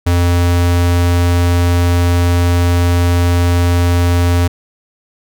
square tone, 87.31 Hz, F2, in tune, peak -10 dBFS, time 0.06-4.48 s, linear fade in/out 10 ms, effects none

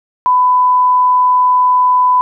sine tone, 1000 Hz, B5, 21 cents sharp, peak -7 dBFS, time 0.26-2.21 s, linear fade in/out 0 ms, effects none

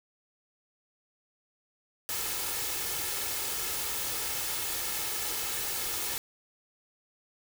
white noise with comb filter, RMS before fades -33 dBFS, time 2.09-6.18 s, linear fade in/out 0 ms, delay 2.3 ms, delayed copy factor +0.5, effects none

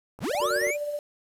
click train, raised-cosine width 1 ms, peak -29 dBFS, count 10, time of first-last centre 0.19-0.669 s, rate 18.8 Hz
square linear sweep, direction up, 47 to 2489 Hz, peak -27 dBFS, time 0.2-0.77 s, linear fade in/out 50 ms
sine tone with tremolo, 587.3 Hz, D5, in tune, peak -26 dBFS, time 0.31-0.99 s, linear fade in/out 2 ms, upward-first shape sine, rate 16 Hz, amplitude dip 45%
triangle chord, Gb augmented, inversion none, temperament just, 370 / 462.5 / 578.1 Hz, Gb4 / Bb4 / D5, 0 / -14 / -27 cents, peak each -30 dBFS, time 0.41-0.71 s, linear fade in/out 5 ms
effects resampled to 32000 Hz + 8-bit

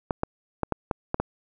clicks, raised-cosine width 1 ms, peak -10 dBFS, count 7, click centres 0.108 / 0.234 / 0.633 / 0.723 / 0.912 / 1.144 / 1.2 s, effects none

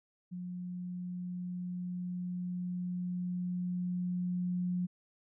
sine tone with level ramp, 179.2 Hz, F3, 45 cents sharp, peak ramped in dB -38 to -30 dBFS, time 0.31-4.87 s, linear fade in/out 20 ms, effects none

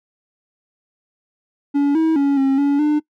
triangle tone with pitch steps, 284.4 / 321.2 / 280.5 / 270.3 / 283.4 / 299.2 Hz, C#4 / E4 / C#4 / C#4 / C#4 / D4, +45 / -45 / +21 / -44 / +38 / +32 cents, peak -11 dBFS, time 1.74-3 s, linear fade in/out 20 ms, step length 210 ms, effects noise-tail reverb RT60 0.1 s tail -22 dB re dry

